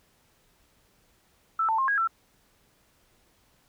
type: tone with pitch steps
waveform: sine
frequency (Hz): 1321 / 890 / 1065 / 1644 / 1340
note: E6 / A5 / C6 / G#6 / E6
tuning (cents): +3 / +20 / +30 / -18 / +28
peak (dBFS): -22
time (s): 1.59-2.075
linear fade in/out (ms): 5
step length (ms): 97
effects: pink hiss -65 dBFS RMS until 3.68 s